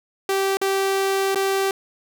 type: tone with dropouts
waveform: sawtooth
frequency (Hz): 388.9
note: G4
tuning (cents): -14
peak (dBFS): -15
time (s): 0.29-1.71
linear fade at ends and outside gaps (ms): 2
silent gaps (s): 0.571-0.615 / 1.347-1.357
effects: none